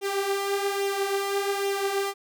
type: tone with flanger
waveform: sawtooth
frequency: 396.8 Hz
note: G4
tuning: 21 cents sharp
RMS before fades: -27 dBFS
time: 0.01-2.14 s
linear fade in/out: 50 ms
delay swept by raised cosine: 0.32 to 6.02 ms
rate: 1.2 Hz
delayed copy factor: +0.55
effects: none